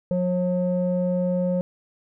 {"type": "tone with low-pass filter", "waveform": "square", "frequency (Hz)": 180, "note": "F#3", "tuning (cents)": -47, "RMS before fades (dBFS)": -23, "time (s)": [0.11, 1.61], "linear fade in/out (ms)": 0, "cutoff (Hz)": 470, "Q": 9.5, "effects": []}